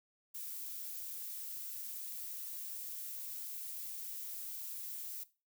violet noise, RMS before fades -44 dBFS, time 0.34-5.24 s, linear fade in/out 10 ms, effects noise-tail reverb RT60 0.3 s tail -17 dB re dry

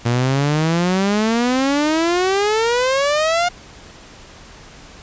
sawtooth exponential sweep, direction up, 116.54 to 717 Hz, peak -11 dBFS, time 0.05-3.49 s, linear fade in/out 10 ms, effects pink hiss -41 dBFS RMS until 5.02 s + resampled to 16000 Hz

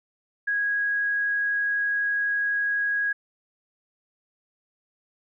sine tone, 1652 Hz, G#6, 10 cents flat, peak -22 dBFS, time 0.47-3.13 s, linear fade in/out 10 ms, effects none

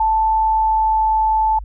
sine tone with pitch glide, 880 to 874.9 Hz, A5 to A5, 0 to -10 cents, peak -13 dBFS, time 0-1.59 s, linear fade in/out 5 ms, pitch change -10 cents, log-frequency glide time 0.31-1.15 s, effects added 50 Hz sine -28 dBFS peak until 1.64 s

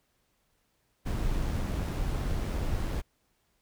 brown noise with amplitude modulation, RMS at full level -29 dBFS, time 1.05-3.02 s, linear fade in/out 20 ms, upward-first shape sine, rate 91.4 Hz, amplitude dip 25%, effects pink hiss -73 dBFS RMS until 3.61 s

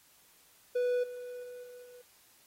triangle tone with level steps, 492.9 Hz, B4, 3 cents flat, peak -25 / -38 / -41 / -45 / -48 dBFS, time 0.75-2.02 s, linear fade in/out 10 ms, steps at 1.03 / 1.43 / 1.63 / 1.82 s, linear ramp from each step 10 ms, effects white hiss -63 dBFS RMS until 2.46 s + AAC 48 kbps

